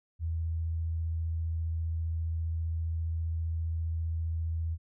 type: tone with vibrato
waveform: sine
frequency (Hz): 81.8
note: E2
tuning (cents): -13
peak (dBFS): -29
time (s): 0.19-4.78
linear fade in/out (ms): 50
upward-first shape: square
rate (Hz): 15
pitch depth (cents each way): 9
effects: none